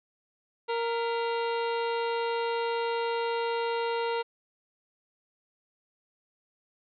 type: harmonic tone with a mistuned harmonic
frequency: 465.3 Hz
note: A#4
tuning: 3 cents flat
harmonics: 1 / 2 / 3 / 4 / 5 / 6 / 7 / 8 / 9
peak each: -29 / -32 / -39 / -43 / -46 / -42 / -49 / -47 / -47 dBFS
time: 0.68-4.23 s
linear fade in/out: 20 ms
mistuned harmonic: 4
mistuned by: +130 cents
effects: none